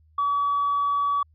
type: tone with hard clipping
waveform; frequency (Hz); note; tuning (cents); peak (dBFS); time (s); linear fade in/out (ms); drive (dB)
sine; 1140; C#6; +48; -21; 0.18-1.23; 5; 1
effects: added 78 Hz sine -55 dBFS peak until 1.34 s + resampled to 11025 Hz